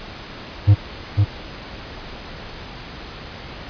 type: tone with echo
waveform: triangle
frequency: 101.6 Hz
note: G#2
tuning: 38 cents flat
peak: -5 dBFS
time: 0.67-0.75 s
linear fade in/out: 20 ms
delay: 500 ms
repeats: 1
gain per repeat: -4 dB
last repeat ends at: 1.25 s
effects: pink hiss -35 dBFS RMS until 3.69 s + resampled to 11025 Hz